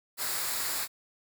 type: noise with comb filter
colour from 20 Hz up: white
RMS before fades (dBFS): -32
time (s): 0.17-0.88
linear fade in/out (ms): 50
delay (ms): 0.33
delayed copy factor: -0.5
effects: none